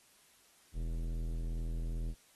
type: tone with tanh clipping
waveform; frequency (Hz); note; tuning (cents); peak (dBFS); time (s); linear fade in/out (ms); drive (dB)
sine; 41.2; E1; 0; -36; 0.73-2.15; 50; 16
effects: white hiss -65 dBFS RMS until 2.35 s + AAC 32 kbps